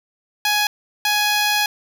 10% pulse tone bursts at uneven times, 835 Hz, G#5, 9 cents sharp, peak -8 dBFS, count 2, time 0.45-0.67 / 1.05-1.66 s, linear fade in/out 2 ms, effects 8-bit

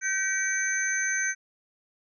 sine tone cluster, 1545 / 1914 / 2291 / 6200 Hz, G6 / A#6 / D7 / G8, -26 / +45 / -44 / -20 cents, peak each -28 / -33 / -34 / -29 dBFS, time 0.01-1.35 s, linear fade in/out 50 ms, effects none

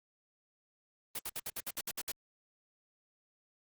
white noise bursts, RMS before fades -38 dBFS, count 10, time 1.15-2.119 s, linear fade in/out 5 ms, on 42 ms, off 61 ms, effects Opus 32 kbps

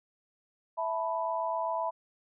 sine chord, E suspended fourth, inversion none, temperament equal, 659.3 / 880 / 987.8 Hz, E5 / A5 / B5, 0 / 0 / 0 cents, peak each -33 / -36 / -32 dBFS, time 0.77-1.91 s, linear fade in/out 20 ms, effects none

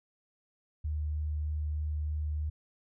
sine tone with vibrato, 75.8 Hz, D#2, 45 cents flat, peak -30 dBFS, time 0.84-2.5 s, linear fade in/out 10 ms, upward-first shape triangle, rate 3.2 Hz, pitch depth 11 cents each way, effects none

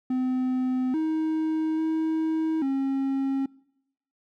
triangle tone with pitch steps, 255.9 / 315.8 / 318.7 / 270.7 Hz, C4 / D#4 / D#4 / C#4, -38 / +26 / +42 / -41 cents, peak -21 dBFS, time 0.1-3.46 s, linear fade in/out 5 ms, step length 840 ms, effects noise-tail reverb RT60 0.8 s tail -24 dB re dry

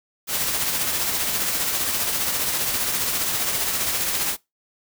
white noise with tremolo, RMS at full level -22 dBFS, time 0.27-4.37 s, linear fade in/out 50 ms, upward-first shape triangle, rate 15 Hz, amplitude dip 40%, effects noise-tail reverb RT60 0.2 s tail -22 dB re dry

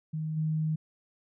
sine tone with level steps, 156.5 Hz, D#3, 10 cents sharp, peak -30 / -26 dBFS, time 0.13-0.76 s, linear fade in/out 10 ms, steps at 0.36 s, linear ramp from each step 20 ms, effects none

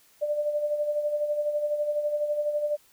sine tone with tremolo, 593 Hz, D5, 17 cents sharp, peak -22 dBFS, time 0.21-2.77 s, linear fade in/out 20 ms, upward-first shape sine, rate 12 Hz, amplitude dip 55%, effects white hiss -60 dBFS RMS until 2.92 s

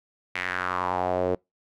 sawtooth tone with band-pass filter sweep, 90.9 Hz, F#2, 30 cents flat, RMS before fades -27 dBFS, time 0.35-1.35 s, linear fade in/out 5 ms, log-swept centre 2200 to 460 Hz, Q 3.5, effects noise-tail reverb RT60 0.2 s tail -26 dB re dry

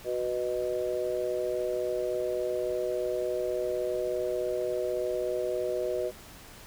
sine chord, B major, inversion second, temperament just, 370.4 / 493.9 / 617.4 Hz, F#4 / B4 / D#5, +2 / 0 / -14 cents, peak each -32 dBFS, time 0.04-6.12 s, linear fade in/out 50 ms, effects pink hiss -49 dBFS RMS until 6.66 s

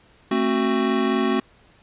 square chord, F# diminished, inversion first, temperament just, 222 / 266.4 / 370 Hz, A3 / C4 / F#4, +16 / +31 / 0 cents, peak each -24 dBFS, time 0.31-1.4 s, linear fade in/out 5 ms, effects pink hiss -55 dBFS RMS until 1.82 s + resampled to 8000 Hz

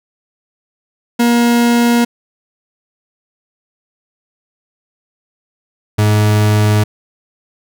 40% pulse tone pair in turn, 237.3 / 105.71 Hz, A#3 / G#2, +31 / +31 cents, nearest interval octave + major second, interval 1400 cents, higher first, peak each -8 dBFS, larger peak neither, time 1.19-2.05 / 5.98-6.84 s, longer neither, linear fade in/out 10 ms, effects none

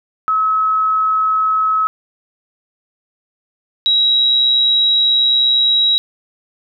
sine tone pair in turn, 1287 / 3857 Hz, E6 / B7, -42 / -42 cents, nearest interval octave + perfect fifth, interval 1900 cents, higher second, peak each -12 / -10 dBFS, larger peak second, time 0.28-1.87 / 3.86-5.98 s, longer second, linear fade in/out 0 ms, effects none

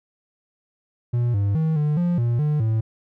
triangle tone with pitch steps, 120.3 / 100.5 / 159.1 / 149.5 / 174.8 / 118.7 / 149.9 / 111 Hz, B2 / G2 / D#3 / D3 / F3 / A#2 / D3 / A2, -45 / +44 / +39 / +31 / +2 / +32 / +36 / +16 cents, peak -16 dBFS, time 1.13-2.81 s, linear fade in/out 10 ms, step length 210 ms, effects none

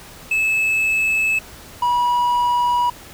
triangle tone pair in turn, 2605 / 970.4 Hz, E7 / B5, -21 / -31 cents, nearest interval octave + perfect fourth, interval 1710 cents, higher first, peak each -14 / -13 dBFS, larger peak second, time 0.31-1.39 / 1.82-2.9 s, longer neither, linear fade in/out 5 ms, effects pink hiss -40 dBFS RMS until 3.13 s

